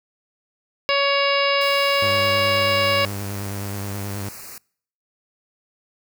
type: harmonic tone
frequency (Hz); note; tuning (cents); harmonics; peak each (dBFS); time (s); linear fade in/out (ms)
560; C#5; +18; 1 / 2 / 3 / 4 / 5 / 6 / 7 / 8 / 9; -21 / -23 / -28 / -24 / -24 / -36 / -30 / -34 / -28; 0.89-3.05; 0
type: band-stop noise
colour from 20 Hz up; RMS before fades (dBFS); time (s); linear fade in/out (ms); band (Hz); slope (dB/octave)
white; -38; 1.61-4.58; 2; 2700 to 4100; 96
type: tone with vibrato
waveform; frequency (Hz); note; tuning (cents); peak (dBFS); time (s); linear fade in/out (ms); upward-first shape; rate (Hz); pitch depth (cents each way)
sawtooth; 100; G2; +35; -23; 2.02-4.29; 5; sine; 9.4; 34
effects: noise-tail reverb RT60 0.6 s tail -26 dB re dry